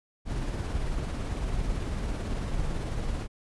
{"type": "noise with tremolo", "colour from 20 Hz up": "brown", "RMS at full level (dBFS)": -29, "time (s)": [0.25, 3.28], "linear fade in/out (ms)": 50, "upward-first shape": "sine", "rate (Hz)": 18, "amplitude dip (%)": 30, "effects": ["resampled to 24000 Hz"]}